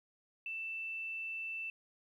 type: tone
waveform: sine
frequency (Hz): 2660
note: E7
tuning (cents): +15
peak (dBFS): -38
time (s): 0.46-1.7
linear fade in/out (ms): 2
effects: 12-bit